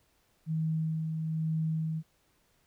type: tone with tremolo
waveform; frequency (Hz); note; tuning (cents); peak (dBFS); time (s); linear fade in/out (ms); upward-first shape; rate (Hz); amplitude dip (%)
sine; 159.2; D#3; +40; -27; 0.46-2.03; 50; sine; 1.1; 35
effects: pink hiss -70 dBFS RMS until 2.66 s